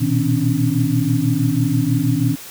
sine tone cluster, 118.2 / 124.4 / 158.7 / 264.2 / 287.6 Hz, A#2 / B2 / D#3 / C4 / D4, +24 / +13 / +35 / +17 / -36 cents, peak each -21 dBFS, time 0-2.36 s, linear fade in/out 20 ms, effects white hiss -36 dBFS RMS until 2.5 s

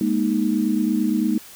sine chord, Ab suspended second, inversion none, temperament equal with one note detuned, 207.7 / 236.5 / 311.1 Hz, Ab3 / Bb3 / Eb4, 0 / +25 / 0 cents, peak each -22 dBFS, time 0.01-1.38 s, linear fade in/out 2 ms, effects white hiss -43 dBFS RMS until 1.55 s

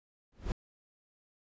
brown noise with exponential growth, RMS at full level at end -29 dBFS, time 0.32-0.52 s, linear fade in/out 2 ms, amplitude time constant 43 ms, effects resampled to 16000 Hz

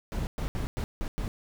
brown noise bursts at uneven times, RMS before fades -31 dBFS, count 6, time 0.12-0.27 / 0.38-0.48 / 0.55-0.67 / 0.77-0.84 / 1.01-1.08 / 1.18-1.28 s, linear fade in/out 0 ms, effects none

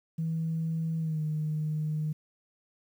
sine tone with pitch glide, 162.1 to 153.62 Hz, E3 to D#3, -29 to -22 cents, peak -27 dBFS, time 0.18-2.13 s, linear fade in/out 10 ms, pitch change -93 cents, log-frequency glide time 0.99-1.22 s, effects tanh soft clip ceiling -23 dBFS + 10-bit

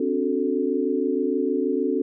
sine chord, D dominant seventh, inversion third, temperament equal with one note detuned, 261.6 / 288 / 370 / 440 Hz, C4 / D4 / F#4 / A4, 0 / -34 / 0 / 0 cents, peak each -26 dBFS, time 0-2.02 s, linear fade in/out 5 ms, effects none

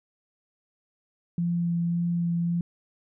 sine tone with vibrato, 171.3 Hz, F3, 33 cents flat, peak -23 dBFS, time 1.38-2.61 s, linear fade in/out 2 ms, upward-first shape sine, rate 1.8 Hz, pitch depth 10 cents each way, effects none

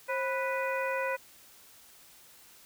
harmonic tone with a mistuned harmonic, 493.9 Hz, B4, in tune, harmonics 1 / 2 / 3 / 4 / 5, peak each -32 / -35 / -37 / -38 / -39 dBFS, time 0.08-1.17 s, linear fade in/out 20 ms, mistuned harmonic 1, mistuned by +130 cents, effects white hiss -56 dBFS RMS until 2.65 s

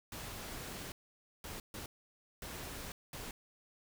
pink noise bursts at uneven times, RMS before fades -45 dBFS, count 5, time 0.12-0.92 / 1.44-1.6 / 1.74-1.86 / 2.42-2.92 / 3.13-3.31 s, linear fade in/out 2 ms, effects none

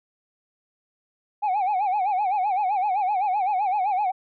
sine tone with vibrato, 787 Hz, G5, 7 cents sharp, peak -18 dBFS, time 1.42-4.12 s, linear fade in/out 20 ms, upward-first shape sine, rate 7.8 Hz, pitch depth 140 cents each way, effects tanh soft clip ceiling -19 dBFS

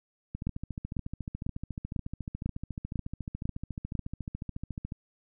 two click trains, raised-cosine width 5 ms, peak -18 / -23 dBFS, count 8 / 65, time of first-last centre 0.47-3.953 / 0.35-4.921 s, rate 2.01 / 14 Hz, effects none

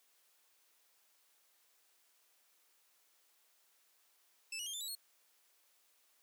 20% pulse tone with pitch steps, 2637 / 2909 / 3209 / 3540 / 3906 / 4309 Hz, E7 / F#7 / G7 / A7 / B7 / C#8, 0 / -30 / +40 / +10 / -20 / -50 cents, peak -35 dBFS, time 4.52-4.952 s, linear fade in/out 5 ms, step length 72 ms, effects white hiss -72 dBFS RMS until 6.22 s + high-pass 400 Hz 12 dB/octave

